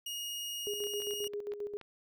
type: tone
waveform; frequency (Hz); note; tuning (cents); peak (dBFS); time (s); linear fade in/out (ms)
sawtooth; 2869; F7; +46; -34; 0.06-1.28; 5
type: tone with tremolo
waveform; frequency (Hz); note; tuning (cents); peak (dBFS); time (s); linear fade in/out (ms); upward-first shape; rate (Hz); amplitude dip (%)
sine; 411.6; G#4; -16; -34; 0.67-1.77; 0; square; 7.5; 60
type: clicks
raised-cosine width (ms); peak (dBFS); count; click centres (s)
0.3; -34; 7; 0.839 / 1.02 / 1.109 / 1.243 / 1.335 / 1.52 / 1.813
effects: none